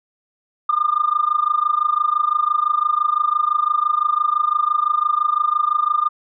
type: tone with amplitude modulation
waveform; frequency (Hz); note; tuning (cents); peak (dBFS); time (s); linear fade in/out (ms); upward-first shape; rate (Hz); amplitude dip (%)
sine; 1208; D6; +48; -11; 0.69-6.09; 5; sine; 25.9; 90
effects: tanh soft clip ceiling -7 dBFS